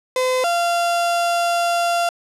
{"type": "tone pair in turn", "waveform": "35% pulse", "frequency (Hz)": [511, 690], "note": ["C5", "F5"], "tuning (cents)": [-41, -21], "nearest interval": "perfect fourth", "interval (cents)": 520, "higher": "second", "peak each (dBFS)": -15, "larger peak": "neither", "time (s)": [[0.16, 0.44], [0.44, 2.09]], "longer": "second", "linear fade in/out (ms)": 2, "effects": ["low-pass 11000 Hz 12 dB/octave"]}